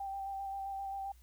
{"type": "tone with vibrato", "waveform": "sine", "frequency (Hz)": 784, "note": "G5", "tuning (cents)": 0, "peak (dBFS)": -37, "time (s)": [0, 1.12], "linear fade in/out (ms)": 5, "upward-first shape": "square", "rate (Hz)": 7.6, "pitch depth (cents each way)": 14, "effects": ["added 60 Hz sine -57 dBFS peak until 1.22 s", "white hiss -69 dBFS RMS until 1.22 s"]}